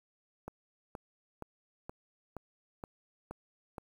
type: click train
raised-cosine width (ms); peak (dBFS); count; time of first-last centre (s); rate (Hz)
1; -27; 8; 0.48-3.782; 2.12
effects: 9-bit